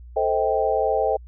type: chord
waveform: sine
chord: A half-diminished seventh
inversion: none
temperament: equal with one note detuned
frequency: 440 / 523.3 / 635 / 784 Hz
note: A4 / C5 / Eb5 / G5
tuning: 0 / 0 / +35 / 0 cents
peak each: -24 dBFS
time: 0.16-1.17 s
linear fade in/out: 10 ms
effects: added 60 Hz sine -39 dBFS peak until 1.27 s